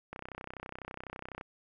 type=click train; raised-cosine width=0.5 ms; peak=-26 dBFS; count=42; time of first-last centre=0.13-1.411 s; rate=32 Hz; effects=none